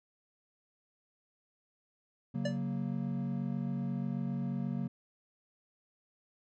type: chord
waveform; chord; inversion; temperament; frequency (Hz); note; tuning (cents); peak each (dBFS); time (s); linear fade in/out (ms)
triangle; F# major; second; equal; 138.59 / 185 / 233.1; C#3 / F#3 / A#3; 0 / 0 / 0; -35; 2.34-4.88; 10
type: tone with exponential decay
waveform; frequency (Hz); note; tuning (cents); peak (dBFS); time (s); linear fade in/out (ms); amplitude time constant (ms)
square; 581; D5; -19; -30; 2.45-2.59; 5; 30
effects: resampled to 16000 Hz